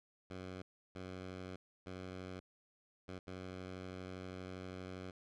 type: tone bursts at uneven times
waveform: 10% pulse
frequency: 92.5 Hz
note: F#2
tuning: in tune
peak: -37 dBFS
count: 5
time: 0.3-0.62 / 0.95-1.56 / 1.86-2.4 / 3.08-3.19 / 3.27-5.11 s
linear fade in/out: 5 ms
effects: low-pass 5000 Hz 12 dB/octave